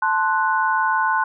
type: chord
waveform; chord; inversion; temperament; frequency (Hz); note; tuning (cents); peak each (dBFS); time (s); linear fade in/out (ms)
sine; F# diminished; first; equal; 880 / 1046.5 / 1480; A5 / C6 / F#6; 0 / 0 / 0; -21; 0.02-1.24; 5
effects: none